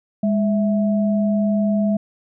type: tone pair together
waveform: sine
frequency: 205.6 / 656 Hz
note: G#3 / E5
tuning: -17 / -9 cents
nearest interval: octave + minor sixth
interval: 2008 cents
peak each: -16 / -24 dBFS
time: 0.23-1.97 s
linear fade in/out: 5 ms
effects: none